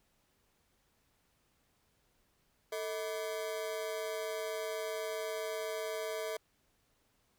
40% pulse ring-modulated tone, 540 Hz, C#5, 45 cents flat, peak -32 dBFS, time 2.72-6.37 s, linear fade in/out 5 ms, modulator 96.1 Hz, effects pink hiss -74 dBFS RMS until 7.38 s

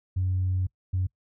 sine tone bursts at uneven times, 92.5 Hz, F#2, in tune, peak -22 dBFS, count 2, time 0.16-0.67 / 0.93-1.07 s, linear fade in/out 10 ms, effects noise-tail reverb RT60 0.1 s tail -23 dB re dry + tanh soft clip ceiling -19 dBFS

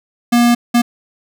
square tone bursts at uneven times, 238.7 Hz, A#3, 41 cents sharp, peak -9 dBFS, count 2, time 0.32-0.55 / 0.74-0.82 s, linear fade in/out 10 ms, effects none

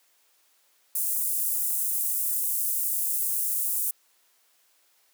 pink high-pass noise, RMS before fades -27 dBFS, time 0.95-3.91 s, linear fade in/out 5 ms, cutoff 9700 Hz, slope 24 dB/octave, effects white hiss -65 dBFS RMS until 5.13 s + high-pass 400 Hz 12 dB/octave

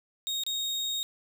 35% pulse tone with dropouts, 3729 Hz, A#7, in tune, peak -27 dBFS, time 0.27-1.03 s, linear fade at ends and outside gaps 0 ms, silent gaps 0.436-0.465 s, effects none

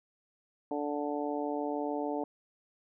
harmonic tone, 146.4 Hz, D3, 5 cents flat, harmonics 2 / 3 / 4 / 5 / 6, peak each -35 / -37 / -38 / -39 / -40 dBFS, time 0.71-2.24 s, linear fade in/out 2 ms, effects none

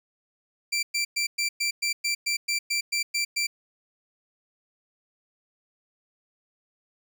20% pulse tone bursts, 2349 Hz, D7, in tune, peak -19 dBFS, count 13, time 0.72-3.47 s, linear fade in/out 10 ms, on 110 ms, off 110 ms, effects none

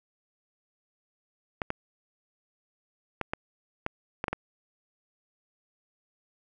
clicks, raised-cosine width 0.5 ms, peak -14 dBFS, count 8, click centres 1.618 / 1.704 / 3.213 / 3.335 / 3.864 / 4.241 / 4.282 / 4.33 s, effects none

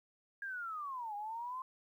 sine linear two-way sweep, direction down then up, 1637 to 809 to 1052 Hz, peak -39 dBFS, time 0.42-1.62 s, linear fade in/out 2 ms, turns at 1.15 s, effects 12-bit

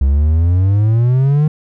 triangle exponential sweep, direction up, 65.7 to 155.56 Hz, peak -7 dBFS, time 0.01-1.48 s, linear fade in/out 5 ms, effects none

